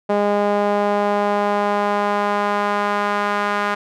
sawtooth tone with band-pass filter sweep, 204.9 Hz, G#3, 23 cents flat, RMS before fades -19 dBFS, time 0.09-3.75 s, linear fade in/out 10 ms, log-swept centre 630 to 1300 Hz, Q 1.5, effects none

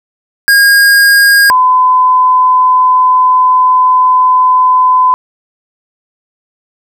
square / sine tone pair in turn, 1627 / 1013.2 Hz, G#6 / B5, -36 / +44 cents, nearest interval minor sixth, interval 820 cents, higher first, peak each -4 dBFS, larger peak neither, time 0.48-1.5 / 1.5-5.14 s, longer second, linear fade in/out 0 ms, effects none

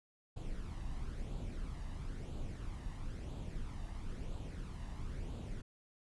brown noise with flanger, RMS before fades -42 dBFS, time 0.36-5.62 s, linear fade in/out 10 ms, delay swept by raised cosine 0.26 to 1.08 ms, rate 1 Hz, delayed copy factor +0.5, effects resampled to 24000 Hz

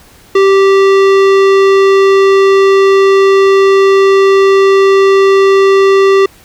sine tone with tanh clipping, 390 Hz, G4, 9 cents flat, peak -6 dBFS, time 0.35-6.26 s, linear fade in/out 5 ms, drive 18 dB, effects pink hiss -41 dBFS RMS until 6.44 s

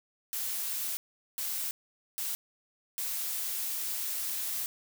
blue noise bursts at uneven times, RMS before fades -34 dBFS, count 4, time 0.33-0.97 / 1.38-1.71 / 2.18-2.35 / 2.98-4.66 s, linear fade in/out 0 ms, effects none

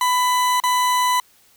40% pulse tone with dropouts, 997 Hz, B5, 16 cents sharp, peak -15 dBFS, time 0.01-1.2 s, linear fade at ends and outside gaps 2 ms, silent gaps 0.601-0.637 s, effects white hiss -55 dBFS RMS until 1.56 s

